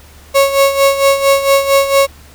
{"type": "tone with tremolo", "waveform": "35% pulse", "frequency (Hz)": 551, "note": "C#5", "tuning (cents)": -11, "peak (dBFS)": -4, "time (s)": [0.34, 2.07], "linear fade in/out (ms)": 20, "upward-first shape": "sine", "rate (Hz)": 4.4, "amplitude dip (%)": 70, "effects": ["added 73 Hz sine -39 dBFS peak until 2.34 s", "pink hiss -42 dBFS RMS until 2.34 s"]}